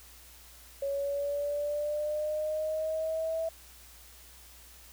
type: linear sweep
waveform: sine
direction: up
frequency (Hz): 554.4 to 654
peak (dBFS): -29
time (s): 0.82-3.49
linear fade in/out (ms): 5
effects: added 60 Hz sine -56 dBFS peak until 4.92 s + white hiss -54 dBFS RMS until 4.92 s